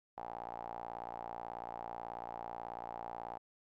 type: tone with band-pass filter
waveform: sawtooth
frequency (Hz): 58.27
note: A#1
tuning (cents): 0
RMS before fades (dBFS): -45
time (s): 0.17-3.38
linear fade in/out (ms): 10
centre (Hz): 810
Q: 6.5
effects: none